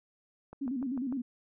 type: click train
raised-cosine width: 1 ms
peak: -32 dBFS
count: 5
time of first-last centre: 0.53-1.125 s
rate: 6.72 Hz
type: tone with vibrato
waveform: sine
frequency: 259.8 Hz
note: C4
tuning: 12 cents flat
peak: -31 dBFS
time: 0.61-1.22 s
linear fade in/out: 10 ms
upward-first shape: square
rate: 9.8 Hz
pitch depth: 110 cents each way
effects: none